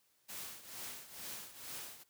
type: noise with tremolo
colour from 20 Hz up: white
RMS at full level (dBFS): -44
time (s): 0.28-2.04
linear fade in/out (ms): 20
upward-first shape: triangle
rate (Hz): 2.2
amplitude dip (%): 80
effects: white hiss -74 dBFS RMS until 2.09 s + high-pass 60 Hz 12 dB/octave